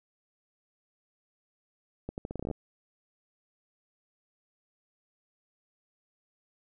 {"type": "accelerating click train", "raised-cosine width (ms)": 2, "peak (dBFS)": -22, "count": 12, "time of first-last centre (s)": [2.09, 2.512], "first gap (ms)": 89, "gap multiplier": 0.81, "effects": []}